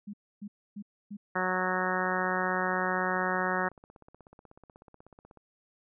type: tone bursts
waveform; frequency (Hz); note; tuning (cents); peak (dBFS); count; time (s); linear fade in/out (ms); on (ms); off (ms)
sine; 205; G#3; -22; -37; 4; 0.07-1.17; 10; 65; 280
type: harmonic tone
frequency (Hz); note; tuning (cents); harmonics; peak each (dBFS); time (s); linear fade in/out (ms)
184.2; F#3; -7; 1 / 2 / 3 / 4 / 5 / 6 / 7 / 8 / 9 / 10; -36 / -36 / -36 / -36 / -36 / -36 / -36 / -36 / -36 / -36; 1.35-3.69; 10
type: click train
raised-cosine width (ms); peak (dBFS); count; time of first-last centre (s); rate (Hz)
1; -38; 55; 2.06-5.373; 16.3
effects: none